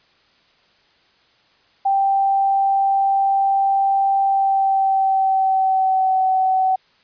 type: tone with pitch glide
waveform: sine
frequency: 784 to 756 Hz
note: G5 to F#5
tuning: 0 to +37 cents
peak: -14 dBFS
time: 1.85-6.76 s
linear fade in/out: 10 ms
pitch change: -63 cents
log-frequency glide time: 4.23-6.22 s
effects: white hiss -57 dBFS RMS until 7.03 s + resampled to 11025 Hz